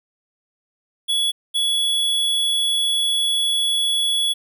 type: tone pair in turn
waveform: square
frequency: 3383 / 3383 Hz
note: G#7 / G#7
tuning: +31 / +31 cents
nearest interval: unison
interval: 0 cents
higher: neither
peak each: -18 / -18 dBFS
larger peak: neither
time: 1.08-1.32 / 1.54-4.34 s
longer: second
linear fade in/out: 20 ms
effects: none